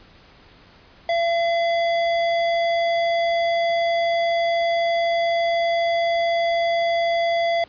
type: tone with hard clipping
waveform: sine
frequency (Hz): 678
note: E5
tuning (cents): +49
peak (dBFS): -20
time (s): 1.09-7.64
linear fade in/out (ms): 2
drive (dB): 16
effects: pink hiss -50 dBFS RMS until 7.68 s + resampled to 11025 Hz